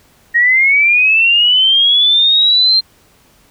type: linear sweep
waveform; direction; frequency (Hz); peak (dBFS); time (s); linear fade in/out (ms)
sine; up; 1864.7 to 4186; -7; 0.34-2.81; 20
effects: pink hiss -50 dBFS RMS until 3.5 s